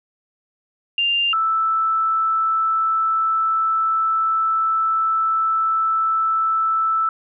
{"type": "tone pair in turn", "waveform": "sine", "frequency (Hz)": [2794, 1318.6], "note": ["F7", "E6"], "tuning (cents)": [0, 0], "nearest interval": "octave + minor second", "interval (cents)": 1300, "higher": "first", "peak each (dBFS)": -16, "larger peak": "neither", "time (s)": [[0.98, 1.33], [1.33, 7.09]], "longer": "second", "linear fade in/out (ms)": 2, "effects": []}